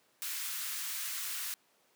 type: high-pass noise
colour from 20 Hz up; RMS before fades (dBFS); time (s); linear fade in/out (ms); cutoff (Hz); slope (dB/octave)
white; -38; 0.22-1.54; 0; 1200; 24
effects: pink hiss -69 dBFS RMS until 1.95 s + high-pass 300 Hz 12 dB/octave